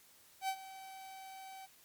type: tone with ADSR envelope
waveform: 45% pulse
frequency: 768 Hz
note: G5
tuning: 36 cents flat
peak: -32 dBFS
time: 0.41-1.67 s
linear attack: 75 ms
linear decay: 67 ms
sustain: -16 dB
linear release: 26 ms
effects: white hiss -63 dBFS RMS until 1.84 s + MP3 96 kbps